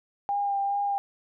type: tone with vibrato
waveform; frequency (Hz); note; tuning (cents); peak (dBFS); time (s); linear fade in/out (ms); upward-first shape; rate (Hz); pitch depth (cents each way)
sine; 802; G5; +39; -24; 0.29-0.98; 0; sine; 2.4; 18
effects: none